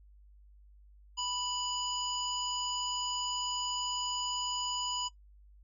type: harmonic tone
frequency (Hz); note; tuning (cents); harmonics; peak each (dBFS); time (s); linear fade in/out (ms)
987.8; B5; 0; 1 / 3 / 5 / 7; -38 / -36 / -40 / -38; 1.17-5.09; 20
effects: noise-tail reverb RT60 0.1 s tail -18 dB re dry + added 50 Hz sine -55 dBFS peak until 5.63 s